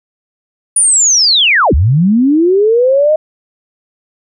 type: linear two-way sweep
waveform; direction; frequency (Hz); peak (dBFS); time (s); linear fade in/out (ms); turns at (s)
sine; down then up; 9730 to 61.4 to 630; -6; 0.76-3.16; 5; 1.74
effects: none